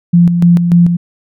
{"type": "tone with tremolo", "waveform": "sine", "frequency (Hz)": 172.8, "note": "F3", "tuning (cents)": -18, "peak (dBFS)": -3, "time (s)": [0.13, 0.97], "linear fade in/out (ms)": 10, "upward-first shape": "square", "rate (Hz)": 3.4, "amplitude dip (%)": 50, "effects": []}